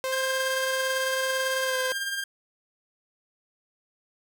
sawtooth tone with pitch glide, 523.3 to 514 Hz, C5 to C5, 0 to -31 cents, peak -23 dBFS, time 0.04-1.92 s, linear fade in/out 0 ms, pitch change -31 cents, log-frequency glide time 1.64-1.77 s
sawtooth tone with tremolo, 1600 Hz, G6, 35 cents sharp, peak -23 dBFS, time 0.12-2.24 s, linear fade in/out 5 ms, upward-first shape sine, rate 18 Hz, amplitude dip 45%
effects none

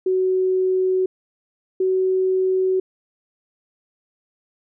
sine tone pair in turn, 373.2 / 375.1 Hz, F#4 / F#4, +15 / +24 cents, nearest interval unison, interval 9 cents, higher second, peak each -16 dBFS, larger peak neither, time 0.06-1.06 / 1.8-2.8 s, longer neither, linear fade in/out 5 ms, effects none

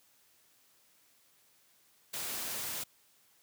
white noise, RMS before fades -38 dBFS, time 2.13-2.84 s, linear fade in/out 10 ms, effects white hiss -67 dBFS RMS until 3.42 s + high-pass 80 Hz 12 dB/octave

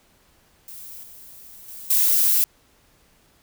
violet noise with level steps, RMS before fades -39 / -44 / -38 / -18 dBFS, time 0.68-2.44 s, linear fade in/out 0 ms, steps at 1.03 / 1.68 / 1.9 s, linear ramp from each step 5 ms, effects pink hiss -59 dBFS RMS until 3.42 s

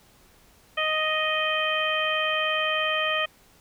harmonic tone, 623 Hz, D#5, 2 cents sharp, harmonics 1 / 2 / 3 / 4 / 5, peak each -29 / -29 / -29 / -29 / -29 dBFS, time 0.77-3.26 s, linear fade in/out 10 ms, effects pink hiss -57 dBFS RMS until 3.6 s

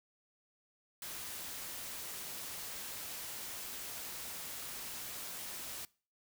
white noise, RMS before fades -44 dBFS, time 1.02-5.85 s, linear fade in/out 2 ms, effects noise-tail reverb RT60 0.4 s tail -23 dB re dry

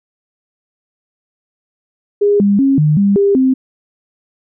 sine tone with pitch steps, 408.9 / 201.4 / 272.3 / 151.5 / 199.9 / 399.9 / 261.4 Hz, G#4 / G3 / C#4 / D#3 / G3 / G4 / C4, -27 / +47 / -31 / -46 / +34 / +35 / -1 cents, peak -8 dBFS, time 2.21-3.54 s, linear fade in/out 10 ms, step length 190 ms, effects none

